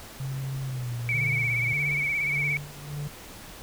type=tone with pitch glide; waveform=sine; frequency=134.2 to 118.87 Hz; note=C3 to A#2; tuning=+44 to +34 cents; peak=-29 dBFS; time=0.2-1.73 s; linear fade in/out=0 ms; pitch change=-210 cents; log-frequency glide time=0.64-0.95 s
type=tone with vibrato; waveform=sine; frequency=2260 Hz; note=C#7; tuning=33 cents sharp; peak=-24 dBFS; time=1.09-2.57 s; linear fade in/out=0 ms; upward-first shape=sine; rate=17 Hz; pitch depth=57 cents each way
type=tone with tremolo; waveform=triangle; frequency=145.8 Hz; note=D3; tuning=12 cents flat; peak=-28 dBFS; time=1.13-3.08 s; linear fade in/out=10 ms; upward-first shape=sine; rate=1.7 Hz; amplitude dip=85%
effects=pink hiss -44 dBFS RMS until 3.62 s